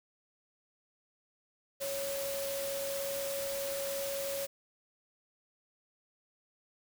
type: tone in noise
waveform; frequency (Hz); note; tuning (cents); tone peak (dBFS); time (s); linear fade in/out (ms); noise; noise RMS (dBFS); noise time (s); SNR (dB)
sine; 554.4; C#5; 0; -35; 1.8-4.47; 20; white; -40; 1.8-4.47; +2
effects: none